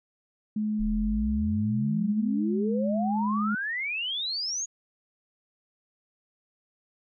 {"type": "tone with pitch glide", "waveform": "sine", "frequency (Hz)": [213.2, 210.4], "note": ["G#3", "G#3"], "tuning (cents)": [46, 23], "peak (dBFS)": -25, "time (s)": [0.56, 3.55], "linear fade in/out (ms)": 5, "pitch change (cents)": -23, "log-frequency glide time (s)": [1.75, 2.48]}
{"type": "exponential sweep", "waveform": "sine", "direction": "up", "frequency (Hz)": [32.49, 6800], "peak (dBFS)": -28, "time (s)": [0.79, 4.66], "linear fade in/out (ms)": 20}
{"effects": []}